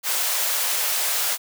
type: high-pass noise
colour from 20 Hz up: white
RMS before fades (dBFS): -23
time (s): 0.03-1.38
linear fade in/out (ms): 50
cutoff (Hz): 520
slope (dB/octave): 24
effects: none